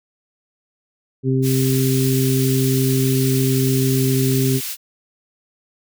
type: harmonic tone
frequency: 131.6 Hz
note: C3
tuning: 10 cents sharp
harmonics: 1 / 2 / 3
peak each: -17 / -20 / -22 dBFS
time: 1.23-4.61 s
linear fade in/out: 50 ms
type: high-pass noise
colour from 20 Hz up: white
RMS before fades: -27 dBFS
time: 1.42-4.77 s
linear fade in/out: 50 ms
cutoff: 2100 Hz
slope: 12 dB/octave
effects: none